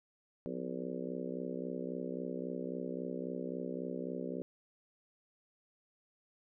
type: harmonic tone with a mistuned harmonic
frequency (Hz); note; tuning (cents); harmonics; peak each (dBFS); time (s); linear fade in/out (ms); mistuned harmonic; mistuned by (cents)
63.7; C2; -46; 3 / 4 / 5 / 6 / 7 / 8 / 9; -44 / -42 / -47 / -44 / -45 / -46 / -48; 0.46-4.42; 0; 3; -120
effects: none

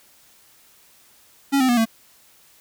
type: tone with pitch steps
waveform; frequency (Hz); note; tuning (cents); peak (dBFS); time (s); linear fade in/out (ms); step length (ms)
square; 277.2 / 258.6 / 241.3 / 225.2; C#4 / C4 / B3 / A3; 0 / -20 / -40 / +40; -16; 1.52-1.856; 20; 84
effects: white hiss -54 dBFS RMS until 2.6 s

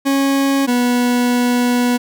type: tone pair in turn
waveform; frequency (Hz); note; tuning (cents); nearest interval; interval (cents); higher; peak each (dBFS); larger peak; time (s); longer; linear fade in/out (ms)
40% pulse; 274.7 / 244.7; C#4 / B3; -16 / -16; major second; 200; first; -12; neither; 0.05-0.67 / 0.67-1.98; second; 20
effects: none

